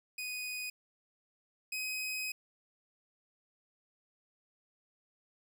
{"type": "tone pair in turn", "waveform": "sawtooth", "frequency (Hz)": [2489, 2522], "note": ["D#7", "D#7"], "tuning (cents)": [0, 23], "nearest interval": "unison", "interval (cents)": 23, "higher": "second", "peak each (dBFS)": [-34, -32], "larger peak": "second", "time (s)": [[0.18, 0.7], [1.72, 2.32]], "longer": "second", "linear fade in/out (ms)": 5, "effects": []}